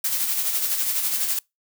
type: noise with tremolo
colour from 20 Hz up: blue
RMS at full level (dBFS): -22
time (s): 0.04-1.39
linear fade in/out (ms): 5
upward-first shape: sine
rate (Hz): 12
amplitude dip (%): 45
effects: noise-tail reverb RT60 0.2 s tail -26 dB re dry